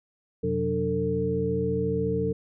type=tone cluster; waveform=sine; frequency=88.6 / 127.6 / 181.9 / 292.9 / 449.1 Hz; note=F2 / C3 / F#3 / D4 / A4; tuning=+25 / -43 / -29 / -5 / +35 cents; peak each=-34 / -32 / -30 / -34 / -26 dBFS; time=0.43-2.33 s; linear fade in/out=10 ms; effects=none